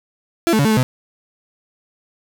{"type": "tone with pitch steps", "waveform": "35% pulse", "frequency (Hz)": [337, 218.5, 141.6, 219.6, 216.9, 127.6], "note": ["E4", "A3", "C#3", "A3", "A3", "C3"], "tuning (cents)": [38, -12, 37, -3, -25, -43], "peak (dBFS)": -11, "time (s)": [0.47, 0.83], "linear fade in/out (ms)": 0, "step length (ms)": 60, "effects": []}